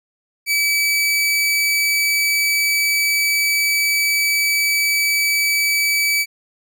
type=tone; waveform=sawtooth; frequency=2296 Hz; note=D7; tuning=40 cents flat; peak=-12 dBFS; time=0.46-6.26 s; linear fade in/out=50 ms; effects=none